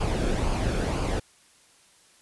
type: noise with flanger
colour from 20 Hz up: brown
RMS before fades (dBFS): -26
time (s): 0-1.2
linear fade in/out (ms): 10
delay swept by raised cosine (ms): 0.52 to 1.04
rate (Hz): 2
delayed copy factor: -0.5
effects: white hiss -58 dBFS RMS until 2.21 s + resampled to 24000 Hz